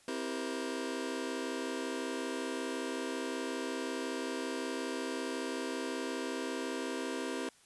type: chord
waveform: sawtooth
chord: C dominant seventh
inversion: none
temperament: just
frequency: 261.6 / 327 / 392.4 / 470.9 Hz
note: C4 / E4 / G4 / Bb4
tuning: 0 / -14 / +2 / +18 cents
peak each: -35 / -37 / -37 / -38 dBFS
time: 0.08-7.49 s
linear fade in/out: 2 ms
effects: white hiss -63 dBFS RMS until 7.65 s + resampled to 24000 Hz